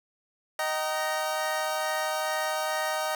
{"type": "chord", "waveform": "25% pulse", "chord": "Eb major", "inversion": "none", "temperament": "equal with one note detuned", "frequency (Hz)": [622.3, 767, 932.3], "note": ["Eb5", "G5", "Bb5"], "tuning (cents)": [0, -38, 0], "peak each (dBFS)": [-26, -29, -30], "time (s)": [0.59, 3.15], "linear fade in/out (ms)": 2, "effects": []}